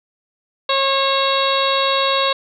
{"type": "harmonic tone with a mistuned harmonic", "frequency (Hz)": 544, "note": "C#5", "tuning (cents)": -33, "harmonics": [1, 2, 3, 4, 5, 6, 7, 8], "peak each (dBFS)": [-20, -19, -28, -29, -26, -27, -22, -28], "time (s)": [0.69, 2.33], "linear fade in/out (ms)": 5, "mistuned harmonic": 6, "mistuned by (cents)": 42, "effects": []}